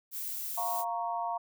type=noise; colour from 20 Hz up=violet; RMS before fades=-37 dBFS; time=0.11-0.85 s; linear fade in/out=50 ms
type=chord; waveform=sine; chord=Bb minor; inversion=second; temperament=equal; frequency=698.5 / 932.3 / 1108.7 Hz; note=F5 / Bb5 / Db6; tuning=0 / 0 / 0 cents; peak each=-34 / -34 / -39 dBFS; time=0.57-1.38 s; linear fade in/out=10 ms
effects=none